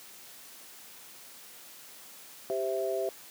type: chord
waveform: sine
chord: C major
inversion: second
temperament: equal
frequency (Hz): 392 / 523.3 / 659.3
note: G4 / C5 / E5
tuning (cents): 0 / 0 / 0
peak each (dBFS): -32 / -35 / -32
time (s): 2.5-3.09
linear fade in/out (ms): 0
effects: white hiss -50 dBFS RMS until 3.3 s + high-pass 150 Hz 12 dB/octave